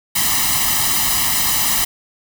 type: noise with comb filter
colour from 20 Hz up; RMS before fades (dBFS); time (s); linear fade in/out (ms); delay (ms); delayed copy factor
white; -17; 0.15-1.85; 10; 1; +0.9
effects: none